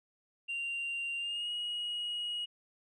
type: tone with pitch glide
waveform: sine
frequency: 2774 to 2895 Hz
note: F7 to F#7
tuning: -12 to -38 cents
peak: -32 dBFS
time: 0.48-2.46 s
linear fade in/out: 20 ms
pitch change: +74 cents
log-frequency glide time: 1.17-1.51 s
effects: tanh soft clip ceiling -32 dBFS